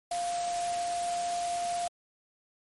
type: tone in noise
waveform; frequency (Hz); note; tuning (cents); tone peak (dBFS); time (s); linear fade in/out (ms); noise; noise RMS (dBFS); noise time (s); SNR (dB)
sine; 698.5; F5; 0; -29; 0.11-1.88; 5; white; -39; 0.11-1.88; +7
effects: MP3 48 kbps